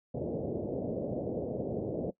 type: low-pass noise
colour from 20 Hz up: white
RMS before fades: -34 dBFS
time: 0.14-2.11 s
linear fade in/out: 10 ms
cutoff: 600 Hz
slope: 48 dB/octave
effects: noise-tail reverb RT60 0.1 s tail -20 dB re dry + high-pass 100 Hz 12 dB/octave